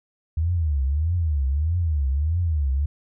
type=tone with vibrato; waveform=sine; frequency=76.5 Hz; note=D#2; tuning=29 cents flat; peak=-19 dBFS; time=0.37-2.86 s; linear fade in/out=5 ms; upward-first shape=triangle; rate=1.6 Hz; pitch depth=280 cents each way; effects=none